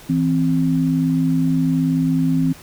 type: tone pair together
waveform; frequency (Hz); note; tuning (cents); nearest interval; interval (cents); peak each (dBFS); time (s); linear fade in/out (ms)
sine; 163.2 / 262.1; E3 / C4; -17 / +3; minor sixth; 820; -18 / -17; 0.09-2.53; 10
effects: pink hiss -42 dBFS RMS until 2.62 s